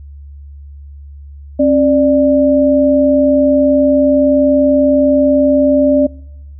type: tone pair together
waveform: sine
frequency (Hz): 269.1 / 590.3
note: C4 / D5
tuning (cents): +49 / +9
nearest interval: octave + major second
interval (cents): 1360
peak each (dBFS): -10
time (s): 1.59-6.07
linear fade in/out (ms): 10
effects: noise-tail reverb RT60 0.8 s tail -24 dB re dry + added 71 Hz sine -30 dBFS peak until 6.59 s